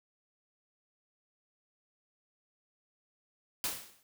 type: noise with exponential decay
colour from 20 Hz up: white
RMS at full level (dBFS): -31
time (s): 3.64-4.03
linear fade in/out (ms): 1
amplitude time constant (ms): 84
effects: none